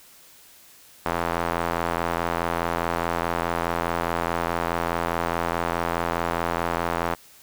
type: tone with band-pass filter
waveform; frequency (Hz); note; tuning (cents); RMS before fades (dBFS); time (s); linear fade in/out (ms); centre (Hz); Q
square; 42.39; E1; +49; -26; 1.05-7.15; 10; 1000; 1.1
effects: white hiss -51 dBFS RMS until 7.42 s